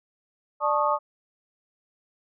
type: tone cluster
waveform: sine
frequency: 592 / 876 / 1100 / 1237 Hz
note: D5 / A5 / C#6 / D#6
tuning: +14 / -8 / -14 / -10 cents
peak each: -26 dBFS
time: 0.6-0.99 s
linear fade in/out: 50 ms
effects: none